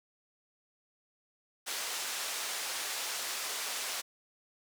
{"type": "band-pass noise", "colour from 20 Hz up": "white", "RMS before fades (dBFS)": -37, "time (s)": [1.66, 4.02], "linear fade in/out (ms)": 20, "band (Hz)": [510, 8200], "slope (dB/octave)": 12, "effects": []}